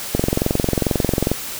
click train, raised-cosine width 2 ms, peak -3 dBFS, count 27, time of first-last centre 0.15-1.316 s, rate 22.3 Hz, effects white hiss -29 dBFS RMS until 1.59 s

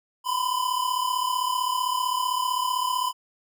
square tone pair together, 988.4 / 1024 Hz, B5 / C6, +1 / -38 cents, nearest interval minor second, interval 61 cents, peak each -27 dBFS, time 0.24-3.13 s, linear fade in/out 50 ms, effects none

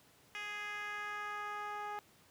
10% pulse tone with band-pass filter sweep, 415.3 Hz, G#4, in tune, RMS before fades -42 dBFS, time 0.35-1.99 s, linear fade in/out 0 ms, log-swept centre 2500 to 850 Hz, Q 1.6, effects pink hiss -65 dBFS RMS until 2.3 s + high-pass 100 Hz 12 dB/octave

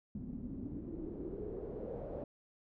pink noise with low-pass filter sweep, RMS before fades -43 dBFS, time 0.15-2.24 s, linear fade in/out 2 ms, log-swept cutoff 220 to 580 Hz, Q 4.7, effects none

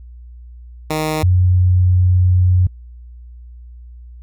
10% pulse / sine tone pair in turn, 155.5 / 90.84 Hz, D#3 / F#2, -1 / -31 cents, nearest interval major sixth, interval 930 cents, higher first, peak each -9 dBFS, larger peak neither, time 0.9-1.23 / 1.23-2.67 s, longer second, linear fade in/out 5 ms, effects added 60 Hz sine -34 dBFS peak until 4.22 s

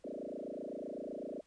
sine tone with frequency modulation, 430.4 Hz, A4, 38 cents flat, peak -40 dBFS, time 0.04-1.41 s, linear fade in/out 5 ms, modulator 27.9 Hz, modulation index 7.2, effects pink hiss -71 dBFS RMS until 1.46 s + resampled to 22050 Hz

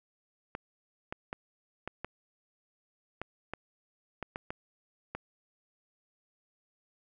clicks, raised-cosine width 0.5 ms, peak -21 dBFS, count 11, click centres 0.551 / 1.125 / 1.329 / 1.876 / 2.046 / 3.216 / 3.536 / 4.227 / 4.359 / 4.505 / 5.15 s, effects none

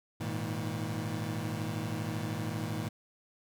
25% pulse chord, Ab suspended second, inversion none, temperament equal with one note detuned, 103.83 / 116.54 / 158.83 Hz, Ab2 / Bb2 / Eb3, 0 / 0 / +36 cents, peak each -34 dBFS, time 0.2-2.89 s, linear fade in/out 10 ms, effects none

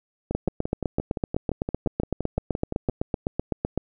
two click trains, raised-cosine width 2 ms, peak -14 / -10 dBFS, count 16 / 28, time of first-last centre 0.31-2.896 / 0.35-3.776 s, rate 5.8 / 7.88 Hz, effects none

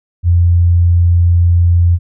sine tone, 86.6 Hz, F2, 14 cents flat, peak -6 dBFS, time 0.23-1.99 s, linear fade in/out 50 ms, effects none

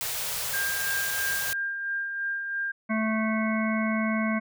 white band-stop noise, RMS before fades -31 dBFS, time 0.01-1.53 s, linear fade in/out 0 ms, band 190 to 410 Hz, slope 96 dB/octave
sine tone with tremolo, 1600 Hz, G6, 35 cents sharp, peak -26 dBFS, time 0.53-2.72 s, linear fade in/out 10 ms, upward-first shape sine, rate 3 Hz, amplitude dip 40%
harmonic tone, 219.4 Hz, A3, 5 cents flat, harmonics 1 / 3 / 5 / 7 / 9 / 10, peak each -25 / -33 / -34 / -35 / -38 / -34 dBFS, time 2.89-4.4 s, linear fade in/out 20 ms
effects none

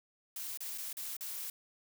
blue noise with dropouts, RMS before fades -41 dBFS, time 0.36-1.5 s, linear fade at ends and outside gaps 2 ms, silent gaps 0.574-0.605 / 0.777-0.781 / 0.929-0.969 / 1.167-1.208 s, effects none

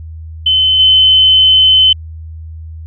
sine tone with level steps, 3053 Hz, G7, 46 cents flat, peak -7 / -4 dBFS, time 0.46-1.93 s, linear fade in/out 5 ms, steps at 0.79 s, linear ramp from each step 10 ms, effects added 80 Hz sine -25 dBFS peak until 2.86 s

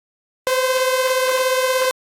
sawtooth beating tone pair, 513 / 530 Hz, C5 / C5, -34 / +22 cents, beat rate 17 Hz, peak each -13 / -19 dBFS, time 0.47-1.91 s, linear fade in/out 0 ms, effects AAC 48 kbps

